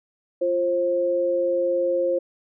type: tone pair together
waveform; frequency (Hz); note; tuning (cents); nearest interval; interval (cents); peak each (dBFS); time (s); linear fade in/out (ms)
sine; 347.6 / 531.1; F4 / C5; -8 / +26; perfect fifth; 734; -26 / -20; 0.41-2.19; 10
effects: none